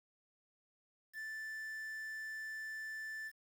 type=tone with quantisation; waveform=triangle; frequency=1760 Hz; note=A6; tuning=in tune; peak=-40 dBFS; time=1.13-3.32 s; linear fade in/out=50 ms; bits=10; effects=none